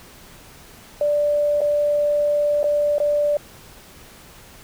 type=tone with dropouts; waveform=sine; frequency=587.3 Hz; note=D5; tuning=in tune; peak=-16 dBFS; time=1.01-3.37 s; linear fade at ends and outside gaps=2 ms; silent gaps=1.607-1.615 / 2.631-2.641 / 2.983-3.001 s; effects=pink hiss -45 dBFS RMS until 4.63 s